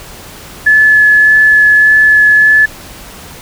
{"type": "tone with vibrato", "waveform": "sine", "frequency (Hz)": 1719, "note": "A6", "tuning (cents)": -41, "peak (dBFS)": -3, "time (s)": [0.66, 2.66], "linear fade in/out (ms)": 10, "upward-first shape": "sine", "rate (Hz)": 1.7, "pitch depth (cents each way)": 10, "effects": ["pink hiss -31 dBFS RMS until 3.41 s"]}